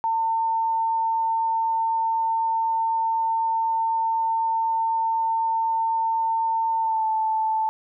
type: tone with pitch glide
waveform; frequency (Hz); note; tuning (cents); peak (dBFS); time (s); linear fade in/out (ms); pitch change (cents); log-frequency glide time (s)
sine; 902 to 879.4; A5 to A5; +43 to -1; -20; 0.04-7.69; 0; -44; 6.78-7.06
effects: none